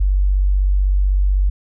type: tone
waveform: sine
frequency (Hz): 47.98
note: G1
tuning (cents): -36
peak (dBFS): -12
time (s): 0-1.5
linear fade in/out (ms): 10
effects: none